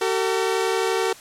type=tone pair together; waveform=sawtooth; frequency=381 / 452.7 Hz; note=G4 / A4; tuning=-49 / +49 cents; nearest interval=minor third; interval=298 cents; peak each=-19 dBFS; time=0.01-1.13 s; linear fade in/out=5 ms; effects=white hiss -44 dBFS RMS until 1.2 s + low-pass 10000 Hz 12 dB/octave